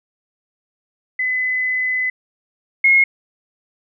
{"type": "tone pair in turn", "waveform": "sine", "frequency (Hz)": [2016, 2159], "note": ["B6", "C#7"], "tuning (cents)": [35, -46], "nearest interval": "minor second", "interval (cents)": 119, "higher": "second", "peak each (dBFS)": [-17, -9], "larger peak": "second", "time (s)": [[1.19, 2.1], [2.84, 3.04]], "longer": "first", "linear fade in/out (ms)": 5, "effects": []}